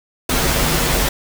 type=noise with comb filter; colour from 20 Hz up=pink; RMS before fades=-17 dBFS; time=0.29-1.09 s; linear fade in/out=5 ms; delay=9.8 ms; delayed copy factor=-0.85; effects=none